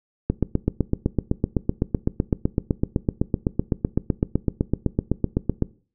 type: click train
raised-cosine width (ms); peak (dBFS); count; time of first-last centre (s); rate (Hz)
3; -6; 43; 0.3-5.623; 7.89
effects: noise-tail reverb RT60 0.4 s tail -20 dB re dry